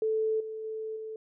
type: tone with level steps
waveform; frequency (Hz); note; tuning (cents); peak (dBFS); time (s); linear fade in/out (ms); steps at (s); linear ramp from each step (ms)
sine; 438.6; A4; -6; -25 / -35 / -33 / -36; 0.02-1.16; 2; 0.4 / 0.64 / 0.96; 5
effects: none